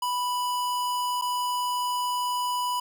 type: tone with dropouts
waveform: square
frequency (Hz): 987.8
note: B5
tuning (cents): 0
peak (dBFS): -26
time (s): 0.02-2.8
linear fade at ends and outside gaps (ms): 5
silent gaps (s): 1.214-1.22
effects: none